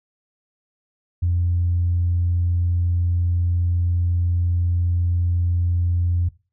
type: tone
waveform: sine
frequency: 87.2 Hz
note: F2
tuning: 2 cents flat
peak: -16 dBFS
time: 1.22-6.29 s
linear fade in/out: 10 ms
effects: noise-tail reverb RT60 0.3 s tail -19 dB re dry + tanh soft clip ceiling -12 dBFS